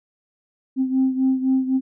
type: beating tone pair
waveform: sine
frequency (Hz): 261.6 / 265.5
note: C4 / C4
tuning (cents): 0 / +25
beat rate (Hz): 3.9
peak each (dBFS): -17 / -22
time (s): 0.76-1.81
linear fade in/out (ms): 50
effects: tanh soft clip ceiling -11 dBFS